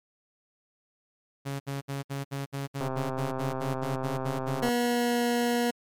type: tone bursts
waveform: sawtooth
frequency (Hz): 138.59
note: C#3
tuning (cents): 0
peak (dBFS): -27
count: 15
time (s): 1.45-4.61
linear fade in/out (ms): 20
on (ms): 150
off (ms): 65
type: click train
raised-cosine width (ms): 1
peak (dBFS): -19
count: 247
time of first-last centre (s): 2.81-4.688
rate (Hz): 131
type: tone with pitch glide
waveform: 20% pulse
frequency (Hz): 241 to 239.5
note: B3 to A#3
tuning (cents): -42 to +47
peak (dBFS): -19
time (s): 4.62-5.71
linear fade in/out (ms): 10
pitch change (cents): -11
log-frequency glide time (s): 4.85-5.25
effects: MP3 96 kbps